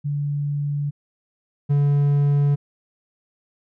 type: tone pair in turn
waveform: sine / triangle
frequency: 144.5 / 143.34 Hz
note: D3 / D3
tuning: -28 / -42 cents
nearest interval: unison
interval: 14 cents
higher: first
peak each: -21 / -13 dBFS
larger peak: second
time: 0.04-0.91 / 1.69-2.56 s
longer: neither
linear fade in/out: 20 ms
effects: none